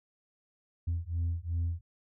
sine beating tone pair, 83.3 / 86 Hz, E2 / F2, +19 / -26 cents, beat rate 2.7 Hz, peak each -31 dBFS, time 0.87-1.81 s, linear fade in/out 10 ms, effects tanh soft clip ceiling -26 dBFS

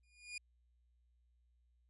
sawtooth tone with exponential growth, 2436 Hz, D#7, 37 cents flat, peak -37 dBFS, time 0.03-0.38 s, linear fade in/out 5 ms, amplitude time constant 76 ms, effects added 60 Hz sine -70 dBFS peak until 1.89 s + resampled to 24000 Hz

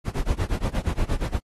brown noise with tremolo, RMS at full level -21 dBFS, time 0.04-1.4 s, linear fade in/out 50 ms, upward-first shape sine, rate 8.5 Hz, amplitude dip 95%, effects AAC 32 kbps

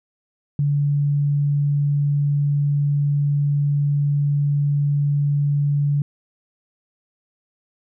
sine tone, 144 Hz, D3, 34 cents flat, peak -16 dBFS, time 0.59-6.02 s, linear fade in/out 2 ms, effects none

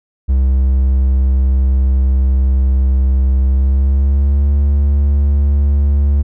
triangle tone with pitch glide, 65.8 to 70.93 Hz, C2 to C#2, +10 to +40 cents, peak -7 dBFS, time 0.28-6.23 s, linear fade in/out 20 ms, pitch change +130 cents, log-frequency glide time 3.41-4.52 s, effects none

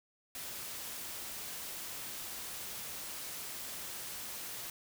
white noise, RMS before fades -43 dBFS, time 0.35-4.7 s, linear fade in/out 2 ms, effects none

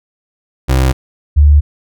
30% pulse / sine tone pair in turn, 65.41 / 73.38 Hz, C2 / D2, 0 / -1 cents, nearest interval major second, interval 199 cents, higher second, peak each -6 / -3 dBFS, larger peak second, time 0.68-0.93 / 1.36-1.61 s, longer neither, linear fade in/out 20 ms, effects none

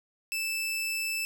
sawtooth tone, 2637 Hz, E7, in tune, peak -26 dBFS, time 0.32-1.25 s, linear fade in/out 0 ms, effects none

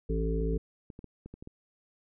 harmonic tone, 55 Hz, A1, in tune, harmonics 1 / 3 / 5 / 7 / 8, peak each -29 / -34 / -38 / -39 / -34 dBFS, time 0.09-0.58 s, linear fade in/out 10 ms
clicks, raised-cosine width 3 ms, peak -31 dBFS, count 9, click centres 0.409 / 0.534 / 0.902 / 0.991 / 1.043 / 1.26 / 1.34 / 1.425 / 1.474 s
effects none

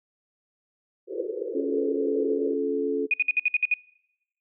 white band-pass noise, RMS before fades -32 dBFS, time 1.07-2.57 s, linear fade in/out 50 ms, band 340 to 520 Hz, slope 96 dB/octave
sine chord, Db augmented, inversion none, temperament just, 277.2 / 346.5 / 433.1 Hz, Db4 / F4 / A4, 0 / -14 / -27 cents, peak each -29 / -32 / -26 dBFS, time 1.54-3.07 s, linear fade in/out 20 ms
sine tone bursts, 2471 Hz, D#7, 13 cents flat, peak -18 dBFS, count 8, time 3.11-3.74 s, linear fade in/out 2 ms, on 28 ms, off 58 ms
effects noise-tail reverb RT60 0.9 s tail -26 dB re dry

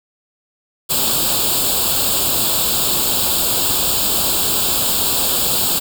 white noise with comb filter, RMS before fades -17 dBFS, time 0.89-5.8 s, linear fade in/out 20 ms, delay 0.25 ms, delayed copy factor +0.85, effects none

